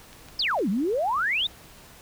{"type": "clicks", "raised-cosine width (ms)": 0.2, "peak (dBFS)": -28, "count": 4, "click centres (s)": [0.13, 0.286, 0.512, 0.59]}
{"type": "exponential two-way sweep", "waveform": "sine", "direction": "down then up", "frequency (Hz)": [5320, 180.4, 3810], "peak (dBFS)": -22, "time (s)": [0.39, 1.47], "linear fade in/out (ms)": 5, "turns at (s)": 0.69}
{"effects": ["pink hiss -49 dBFS RMS until 2.01 s"]}